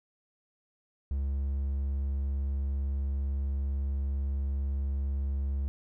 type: tone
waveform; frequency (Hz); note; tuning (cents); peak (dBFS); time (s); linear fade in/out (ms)
triangle; 68.9; C#2; -10; -26; 1.11-5.68; 0
effects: none